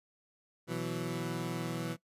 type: chord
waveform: 20% pulse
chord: B suspended fourth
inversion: none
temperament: equal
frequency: 123.47 / 164.81 / 185 Hz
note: B2 / E3 / F#3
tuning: 0 / 0 / 0 cents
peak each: -35 / -32 / -36 dBFS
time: 0.67-1.97 s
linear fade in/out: 50 ms
effects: noise-tail reverb RT60 0.1 s tail -19 dB re dry + resampled to 32000 Hz